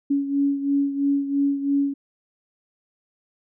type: beating tone pair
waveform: sine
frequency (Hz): 280 / 283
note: C#4 / C#4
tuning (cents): +18 / +36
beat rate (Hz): 3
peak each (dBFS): -20 / -26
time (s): 0.1-1.94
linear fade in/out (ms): 10
effects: none